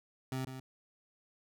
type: tone with echo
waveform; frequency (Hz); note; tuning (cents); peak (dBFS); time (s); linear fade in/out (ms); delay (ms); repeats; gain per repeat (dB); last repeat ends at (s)
25% pulse; 130.81; C3; 0; -31; 0.32-0.45; 2; 150; 1; -8; 0.6
effects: none